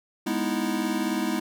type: chord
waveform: square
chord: E major seventh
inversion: first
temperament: equal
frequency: 207.7 / 246.9 / 311.1 / 329.6 Hz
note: G#3 / B3 / D#4 / E4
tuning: 0 / 0 / 0 / 0 cents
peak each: -31 dBFS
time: 0.26-1.4 s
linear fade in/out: 10 ms
effects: none